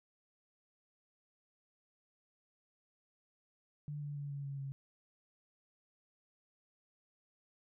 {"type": "tone with pitch steps", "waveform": "sine", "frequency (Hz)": [147.4, 145.29, 143.2, 141.15, 139.13, 137.13], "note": ["D3", "D3", "D3", "C#3", "C#3", "C#3"], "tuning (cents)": [7, -18, -43, 32, 7, -18], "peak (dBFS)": -39, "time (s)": [3.88, 4.72], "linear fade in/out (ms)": 0, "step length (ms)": 140, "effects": []}